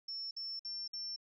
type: tone bursts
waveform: sine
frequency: 5400 Hz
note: E8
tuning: 41 cents sharp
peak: -39 dBFS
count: 4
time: 0.08-1.162 s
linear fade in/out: 5 ms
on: 230 ms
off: 54 ms
effects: none